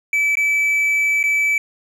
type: tone with dropouts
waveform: triangle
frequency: 2306 Hz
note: D7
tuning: 32 cents flat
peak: -13 dBFS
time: 0.13-1.58 s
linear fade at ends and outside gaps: 2 ms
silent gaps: 0.354-0.37 / 1.23-1.238 s
effects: none